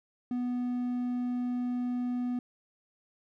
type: tone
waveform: triangle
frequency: 246.4 Hz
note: B3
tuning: 4 cents flat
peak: -27 dBFS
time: 0.31-2.39 s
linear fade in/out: 2 ms
effects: none